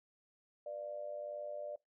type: tone with amplitude modulation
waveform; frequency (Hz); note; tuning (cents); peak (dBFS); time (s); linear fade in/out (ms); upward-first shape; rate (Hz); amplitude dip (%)
sine; 592; D5; +14; -37; 0.66-1.76; 5; sine; 102; 70
effects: noise-tail reverb RT60 0.2 s tail -24 dB re dry